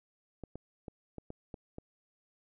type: clicks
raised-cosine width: 2 ms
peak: -29 dBFS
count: 7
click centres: 0.437 / 0.556 / 0.882 / 1.183 / 1.304 / 1.542 / 1.784 s
effects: none